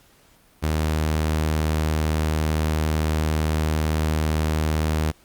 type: tone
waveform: sawtooth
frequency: 77.78 Hz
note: D#2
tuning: in tune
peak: -16 dBFS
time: 0.62-5.12 s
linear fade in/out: 20 ms
effects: pink hiss -56 dBFS RMS until 5.24 s + Opus 48 kbps